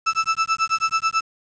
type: tone with tremolo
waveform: 35% pulse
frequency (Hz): 1318.5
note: E6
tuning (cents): 0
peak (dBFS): -14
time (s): 0.06-1.21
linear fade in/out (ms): 10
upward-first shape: sine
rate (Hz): 9.2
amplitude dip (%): 100
effects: resampled to 16000 Hz + 7-bit